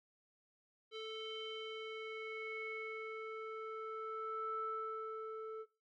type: tone with low-pass filter sweep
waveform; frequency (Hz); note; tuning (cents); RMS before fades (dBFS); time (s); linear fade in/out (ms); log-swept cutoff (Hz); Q
square; 440.1; A4; 0; -44; 0.91-5.66; 50; 3500 to 1000; 6.2
effects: noise-tail reverb RT60 0.3 s tail -20 dB re dry